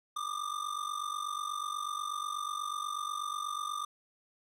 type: ring-modulated tone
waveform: square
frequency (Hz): 1199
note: D6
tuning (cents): +36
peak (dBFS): -32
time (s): 0.16-3.85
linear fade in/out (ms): 5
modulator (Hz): 24.1
effects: low-pass 11000 Hz 12 dB/octave + 11-bit